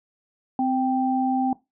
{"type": "tone pair together", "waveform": "sine", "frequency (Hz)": [258.4, 784.2], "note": ["C4", "G5"], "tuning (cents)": [-21, 0], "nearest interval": "octave + perfect fifth", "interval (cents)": 1921, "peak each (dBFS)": [-22, -23], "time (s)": [0.59, 1.53], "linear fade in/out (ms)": 2, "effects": ["noise-tail reverb RT60 0.2 s tail -18 dB re dry"]}